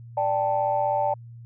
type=chord; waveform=sine; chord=D suspended fourth; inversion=none; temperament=equal; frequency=587.3 / 784 / 880 Hz; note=D5 / G5 / A5; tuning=0 / 0 / 0 cents; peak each=-25 dBFS; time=0.17-1.14 s; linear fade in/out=5 ms; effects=tanh soft clip ceiling -11 dBFS + added 117 Hz sine -40 dBFS peak until 1.45 s